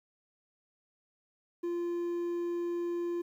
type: tone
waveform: triangle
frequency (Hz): 346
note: F4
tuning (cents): -16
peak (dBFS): -29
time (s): 1.63-3.22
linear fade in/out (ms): 10
effects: 11-bit